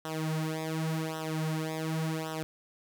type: tone with flanger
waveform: sawtooth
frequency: 158.6 Hz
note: D#3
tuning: 33 cents sharp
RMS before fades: -33 dBFS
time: 0.05-2.43 s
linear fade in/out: 0 ms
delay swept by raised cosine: 0.43 to 5.63 ms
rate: 0.89 Hz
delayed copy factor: -0.9
effects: none